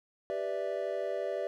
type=chord; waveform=triangle; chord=E minor seventh; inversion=first; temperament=equal; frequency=392 / 493.9 / 587.3 / 659.3 Hz; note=G4 / B4 / D5 / E5; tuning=0 / 0 / 0 / 0 cents; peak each=-36 / -37 / -33 / -36 dBFS; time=0.3-1.47 s; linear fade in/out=0 ms; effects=none